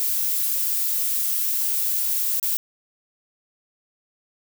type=noise with dropouts; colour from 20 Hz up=violet; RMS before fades=-23 dBFS; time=0-2.57 s; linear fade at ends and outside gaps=0 ms; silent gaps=2.398-2.428 s; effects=none